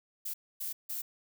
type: noise bursts at uneven times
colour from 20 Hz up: violet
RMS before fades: -37 dBFS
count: 3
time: 0.25-0.34 / 0.6-0.73 / 0.89-1.02 s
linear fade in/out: 10 ms
effects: none